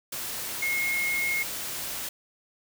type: tone in noise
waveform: sine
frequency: 2157 Hz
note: C#7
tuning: 48 cents flat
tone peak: -25 dBFS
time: 0.62-1.43 s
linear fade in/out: 5 ms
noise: white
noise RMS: -34 dBFS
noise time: 0.12-2.09 s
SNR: +6 dB
effects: none